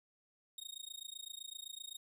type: tone with amplitude modulation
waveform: sawtooth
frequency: 3729 Hz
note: A#7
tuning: in tune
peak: -39 dBFS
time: 0.58-1.97 s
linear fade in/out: 2 ms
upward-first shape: sine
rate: 27.8 Hz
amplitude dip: 100%
effects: none